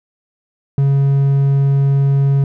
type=tone; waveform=triangle; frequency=138.59 Hz; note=C#3; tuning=in tune; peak=-8 dBFS; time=0.78-2.44 s; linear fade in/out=2 ms; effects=none